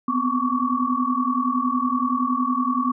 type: tone cluster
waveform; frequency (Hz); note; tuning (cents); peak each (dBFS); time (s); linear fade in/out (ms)
sine; 246.2 / 256.9 / 1107 / 1147; B3 / C4 / C#6 / D6; -5 / -32 / -3 / -41; -25; 0.08-2.92; 5
effects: none